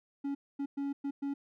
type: tone bursts at uneven times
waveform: triangle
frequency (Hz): 280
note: C#4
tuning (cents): +18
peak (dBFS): -30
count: 5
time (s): 0.24-0.35 / 0.59-0.66 / 0.77-0.93 / 1.04-1.11 / 1.22-1.34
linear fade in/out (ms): 10
effects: none